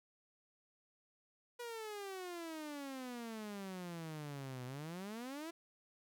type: exponential two-way sweep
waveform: sawtooth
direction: down then up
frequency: 486.7 to 123.47 to 341.7 Hz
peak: -40 dBFS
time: 1.59-5.51 s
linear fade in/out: 10 ms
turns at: 4.65 s
effects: none